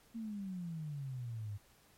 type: exponential sweep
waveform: sine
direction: down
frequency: 232.8 to 99.6 Hz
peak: -39 dBFS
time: 0.14-1.58 s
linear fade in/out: 20 ms
effects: pink hiss -66 dBFS RMS until 1.97 s + MP3 64 kbps